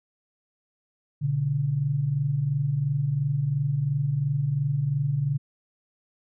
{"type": "tone pair together", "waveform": "sine", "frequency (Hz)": [120.51, 143.4], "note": ["B2", "D3"], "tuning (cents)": [-42, -41], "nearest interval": "minor third", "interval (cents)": 301, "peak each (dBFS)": [-29, -23], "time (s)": [1.21, 5.38], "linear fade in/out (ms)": 20, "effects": []}